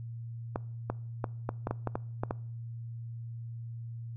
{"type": "clicks", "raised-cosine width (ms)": 1, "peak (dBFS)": -17, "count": 10, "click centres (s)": [0.559, 0.9, 1.242, 1.491, 1.671, 1.71, 1.873, 1.955, 2.235, 2.309], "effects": ["noise-tail reverb RT60 0.6 s tail -23 dB re dry", "added 116 Hz sine -38 dBFS peak until 4.16 s"]}